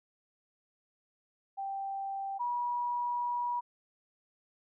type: tone pair in turn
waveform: sine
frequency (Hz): 784 / 966.9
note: G5 / B5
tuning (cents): 0 / -37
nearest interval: major third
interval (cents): 363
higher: second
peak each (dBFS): -34 / -30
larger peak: second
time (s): 1.57-2.39 / 2.39-3.61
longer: second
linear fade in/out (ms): 20
effects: none